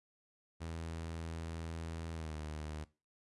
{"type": "tone with pitch glide", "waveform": "sawtooth", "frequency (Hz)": [82.1, 76.6], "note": ["E2", "D#2"], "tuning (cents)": [-6, -27], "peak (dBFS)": -37, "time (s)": [0.6, 2.85], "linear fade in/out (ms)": 20, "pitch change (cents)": -121, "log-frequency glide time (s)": [2.14, 2.37], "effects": ["noise-tail reverb RT60 0.3 s tail -19 dB re dry", "resampled to 24000 Hz"]}